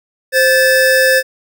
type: tone pair together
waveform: square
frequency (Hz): 523.3 / 1742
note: C5 / A6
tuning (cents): 0 / -18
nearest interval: octave + major sixth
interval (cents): 2082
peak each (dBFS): -12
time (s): 0.32-1.23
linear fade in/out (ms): 50
effects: none